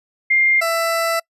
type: tone pair in turn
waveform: sine / 20% pulse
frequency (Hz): 2111 / 664.9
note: C7 / E5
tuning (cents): +15 / +15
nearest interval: octave + minor sixth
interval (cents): 2000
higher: first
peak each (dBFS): -12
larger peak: neither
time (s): 0.3-0.61 / 0.61-1.2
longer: second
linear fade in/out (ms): 10
effects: noise-tail reverb RT60 0.1 s tail -26 dB re dry + resampled to 32000 Hz